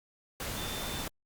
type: tone in noise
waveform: sine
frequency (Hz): 3556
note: A7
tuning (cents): +18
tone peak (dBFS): -42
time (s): 0.57-1.03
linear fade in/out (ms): 2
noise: pink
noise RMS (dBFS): -37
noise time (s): 0.4-1.08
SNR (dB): -8
effects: Opus 48 kbps